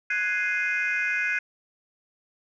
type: chord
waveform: sine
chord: Ab dominant seventh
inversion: third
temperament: equal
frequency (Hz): 1480 / 1661.2 / 2093 / 2489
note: Gb6 / Ab6 / C7 / Eb7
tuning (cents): 0 / 0 / 0 / 0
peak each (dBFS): -28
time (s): 0.1-1.39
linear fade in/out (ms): 5
effects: tanh soft clip ceiling -17 dBFS